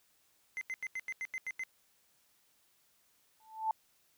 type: tone bursts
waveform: triangle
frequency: 2062 Hz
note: C7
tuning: 26 cents flat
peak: -34 dBFS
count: 9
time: 0.57-1.636 s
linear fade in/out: 0 ms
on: 42 ms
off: 86 ms
type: tone with exponential growth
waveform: sine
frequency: 880 Hz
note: A5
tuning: in tune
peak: -26 dBFS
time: 3.4-3.71 s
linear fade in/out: 2 ms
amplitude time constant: 66 ms
effects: white hiss -71 dBFS RMS until 4.17 s